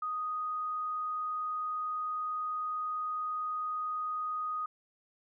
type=tone; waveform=sine; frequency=1244.5 Hz; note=D#6; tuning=in tune; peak=-32 dBFS; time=0.02-4.66 s; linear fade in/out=5 ms; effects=none